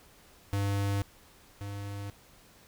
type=tone pair in turn; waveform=square; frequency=100 / 100.7 Hz; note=G2 / G2; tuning=+35 / +47 cents; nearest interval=unison; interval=12 cents; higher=second; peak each=-28 / -37 dBFS; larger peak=first; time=0.53-1.02 / 1.61-2.1 s; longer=neither; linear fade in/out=0 ms; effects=pink hiss -58 dBFS RMS until 2.67 s